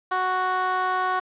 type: tone with band-pass filter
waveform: 15% pulse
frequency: 370 Hz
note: F#4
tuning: in tune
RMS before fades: -24 dBFS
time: 0.11-1.2 s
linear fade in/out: 10 ms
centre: 1100 Hz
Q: 1.4
effects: resampled to 8000 Hz + 8-bit